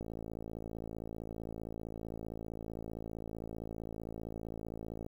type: click train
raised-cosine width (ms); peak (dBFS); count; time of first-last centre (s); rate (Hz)
2; -29; 281; 0.01-5.064; 55.4
effects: 10-bit